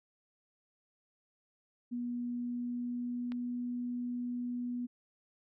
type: tone with pitch glide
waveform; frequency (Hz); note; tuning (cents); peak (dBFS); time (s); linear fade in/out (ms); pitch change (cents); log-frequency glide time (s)
sine; 242.1 to 244.2; B3 to B3; -34 to -19; -34; 1.91-4.87; 20; +15; 2.21-3.58
type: click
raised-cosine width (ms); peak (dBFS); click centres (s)
0.3; -31; 3.32
effects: none